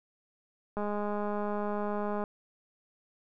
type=click train; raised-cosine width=1 ms; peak=-21 dBFS; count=305; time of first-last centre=0.77-2.239 s; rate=207 Hz; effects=none